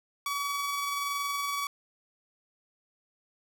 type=tone with amplitude modulation; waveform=sawtooth; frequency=1137 Hz; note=C#6; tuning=44 cents sharp; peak=-25 dBFS; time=0.26-1.67 s; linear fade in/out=2 ms; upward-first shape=sine; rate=21.3 Hz; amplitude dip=25%; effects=none